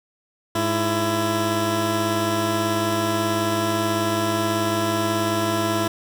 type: tone pair together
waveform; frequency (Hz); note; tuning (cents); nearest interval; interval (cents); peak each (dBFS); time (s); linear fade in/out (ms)
15% pulse; 105.27 / 334.2; G#2 / E4; +24 / +24; octave + minor sixth; 2000; -19 / -15; 0.55-5.88; 5
effects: none